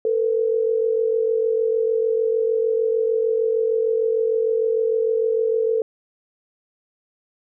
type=tone pair together; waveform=sine; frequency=446.9 / 493.5 Hz; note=A4 / B4; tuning=+27 / -1 cents; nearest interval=major second; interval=172 cents; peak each=-18 / -24 dBFS; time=0.05-5.82 s; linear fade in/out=2 ms; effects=none